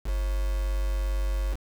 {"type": "tone with quantisation", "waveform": "sine", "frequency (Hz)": 48.74, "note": "G1", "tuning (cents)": -9, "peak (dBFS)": -24, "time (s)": [0.04, 1.57], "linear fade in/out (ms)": 50, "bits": 6, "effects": []}